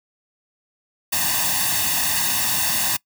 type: noise with comb filter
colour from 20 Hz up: white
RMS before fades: -21 dBFS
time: 1.12-2.97 s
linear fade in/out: 10 ms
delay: 1.1 ms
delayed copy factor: +0.9
effects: noise-tail reverb RT60 0.1 s tail -23 dB re dry + high-pass 80 Hz 12 dB/octave